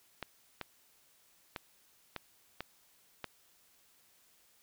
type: clicks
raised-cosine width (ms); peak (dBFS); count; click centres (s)
0.3; -22; 6; 0.227 / 0.613 / 1.562 / 2.163 / 2.606 / 3.243
effects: white hiss -67 dBFS RMS until 4.62 s